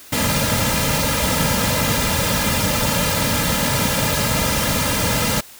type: noise with comb filter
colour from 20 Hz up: pink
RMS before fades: -19 dBFS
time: 0.12-5.41 s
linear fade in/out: 10 ms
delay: 2.7 ms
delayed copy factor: -0.9
effects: white hiss -42 dBFS RMS until 5.59 s